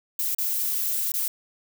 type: noise with dropouts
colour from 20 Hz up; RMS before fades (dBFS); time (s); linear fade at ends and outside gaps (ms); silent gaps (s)
violet; -26; 0.19-1.28; 2; 0.348-0.384 / 1.119-1.139
effects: none